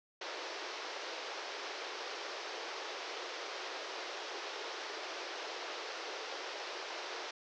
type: band-pass noise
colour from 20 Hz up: pink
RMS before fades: -43 dBFS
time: 0.21-7.31 s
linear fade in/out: 5 ms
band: 360 to 5800 Hz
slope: 48 dB/octave
effects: none